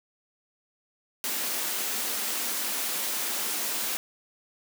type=high-pass noise; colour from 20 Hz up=white; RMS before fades=-30 dBFS; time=1.24-3.97 s; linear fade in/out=0 ms; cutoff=190 Hz; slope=96 dB/octave; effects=none